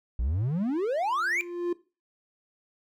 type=exponential sweep; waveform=triangle; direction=up; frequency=54.2 to 2435 Hz; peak=-23 dBFS; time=0.19-1.41 s; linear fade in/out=0 ms
type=tone with exponential growth; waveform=triangle; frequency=349.2 Hz; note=F4; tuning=in tune; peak=-21 dBFS; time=0.94-1.73 s; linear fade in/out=5 ms; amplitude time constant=170 ms
effects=noise-tail reverb RT60 0.3 s tail -18 dB re dry